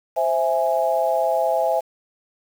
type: chord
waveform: sine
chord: C augmented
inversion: none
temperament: equal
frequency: 523.3 / 659.3 / 830.6 Hz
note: C5 / E5 / G#5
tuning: 0 / 0 / 0 cents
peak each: -23 / -20 / -23 dBFS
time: 0.16-1.81 s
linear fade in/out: 20 ms
effects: 7-bit